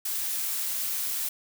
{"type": "noise", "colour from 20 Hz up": "blue", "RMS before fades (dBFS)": -30, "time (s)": [0.05, 1.29], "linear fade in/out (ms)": 5, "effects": []}